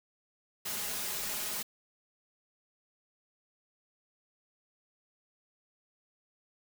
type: noise with comb filter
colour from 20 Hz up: white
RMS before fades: -36 dBFS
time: 0.65-1.63 s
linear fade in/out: 10 ms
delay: 4.8 ms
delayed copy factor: +0.65
effects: none